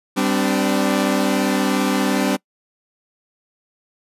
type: chord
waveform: sawtooth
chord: G suspended fourth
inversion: none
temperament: equal with one note detuned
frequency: 196 / 256.4 / 293.7 Hz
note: G3 / C4 / D4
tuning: 0 / -35 / 0 cents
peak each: -17 dBFS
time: 0.16-2.37 s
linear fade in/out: 20 ms
effects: noise-tail reverb RT60 0.1 s tail -24 dB re dry + resampled to 32000 Hz